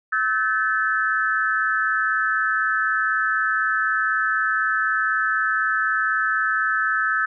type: tone cluster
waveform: sine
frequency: 1299 / 1523 / 1739 Hz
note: E6 / F#6 / A6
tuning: -26 / +50 / -21 cents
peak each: -23 dBFS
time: 0.12-7.26 s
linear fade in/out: 10 ms
effects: none